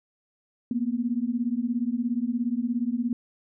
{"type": "beating tone pair", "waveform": "sine", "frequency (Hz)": [230.9, 247.9], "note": ["A#3", "B3"], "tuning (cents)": [-16, 7], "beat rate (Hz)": 17, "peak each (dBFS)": -27, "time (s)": [0.71, 3.13], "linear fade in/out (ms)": 2, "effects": []}